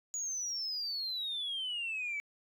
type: exponential sweep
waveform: sine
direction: down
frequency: 6880 to 2263 Hz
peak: -33 dBFS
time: 0.14-2.2 s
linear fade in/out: 0 ms
effects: tanh soft clip ceiling -31 dBFS + 12-bit